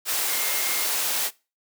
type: tone in noise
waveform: sine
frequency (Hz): 2127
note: C7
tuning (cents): +28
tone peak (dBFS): -34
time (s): 0.26-0.87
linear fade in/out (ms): 50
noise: white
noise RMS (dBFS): -25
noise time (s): 0.05-1.31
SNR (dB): -12
effects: noise-tail reverb RT60 0.3 s tail -22 dB re dry + high-pass 400 Hz 12 dB/octave